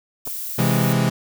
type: noise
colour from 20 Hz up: violet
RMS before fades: -29 dBFS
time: 0.25-0.93 s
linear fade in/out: 5 ms
type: clicks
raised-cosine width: 1 ms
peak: -25 / -21 dBFS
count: 2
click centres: 0.269 / 0.276 s
type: chord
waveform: 40% pulse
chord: C augmented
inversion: none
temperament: equal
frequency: 130.81 / 164.81 / 207.7 Hz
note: C3 / E3 / G#3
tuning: 0 / 0 / 0 cents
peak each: -19 / -21 / -21 dBFS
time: 0.58-1.1 s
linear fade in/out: 10 ms
effects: none